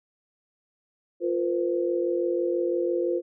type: chord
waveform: sine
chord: F suspended fourth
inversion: none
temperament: equal with one note detuned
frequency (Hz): 349.2 / 466.2 / 512.2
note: F4 / Bb4 / C5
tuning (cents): 0 / 0 / -37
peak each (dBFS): -25 / -31 / -28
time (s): 1.2-3.22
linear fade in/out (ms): 50
effects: none